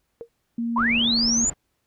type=tone with exponential decay; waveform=sine; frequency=466.2 Hz; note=A#4; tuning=in tune; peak=-28 dBFS; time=0.21-0.29 s; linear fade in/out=0 ms; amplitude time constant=17 ms
type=tone with pitch glide; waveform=sine; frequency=233.1 to 231.6 Hz; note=A#3 to A#3; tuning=0 to -11 cents; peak=-23 dBFS; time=0.58-1.45 s; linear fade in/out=5 ms; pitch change=-11 cents; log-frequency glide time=0.76-1.21 s
type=linear sweep; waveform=sine; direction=up; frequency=896 to 7220 Hz; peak=-19 dBFS; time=0.76-1.5 s; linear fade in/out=5 ms
type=low-pass noise; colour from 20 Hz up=pink; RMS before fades=-38 dBFS; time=0.77-1.54 s; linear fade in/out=10 ms; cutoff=1400 Hz; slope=12 dB/octave
effects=pink hiss -73 dBFS RMS until 1.86 s